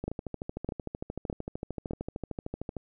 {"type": "two click trains", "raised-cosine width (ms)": 2, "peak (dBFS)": [-18, -21], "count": [4, 37], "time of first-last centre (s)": [[0.08, 1.909], [0.04, 2.767]], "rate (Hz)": [1.64, 13.2], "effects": []}